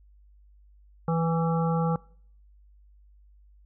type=harmonic tone with a mistuned harmonic; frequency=164.81 Hz; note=E3; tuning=in tune; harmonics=1 / 3 / 5 / 7 / 8; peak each=-24 / -30 / -32 / -36 / -38 dBFS; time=1.08-1.96 s; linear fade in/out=2 ms; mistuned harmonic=8; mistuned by=+28 cents; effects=noise-tail reverb RT60 0.6 s tail -24 dB re dry + added 50 Hz sine -53 dBFS peak until 3.65 s